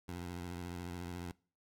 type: tone with vibrato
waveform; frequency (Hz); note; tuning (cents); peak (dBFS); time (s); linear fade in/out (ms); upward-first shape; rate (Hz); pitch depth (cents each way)
15% pulse; 87.9; F2; +12; -35; 0.08-1.32; 10; square; 14; 42
effects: noise-tail reverb RT60 0.4 s tail -23 dB re dry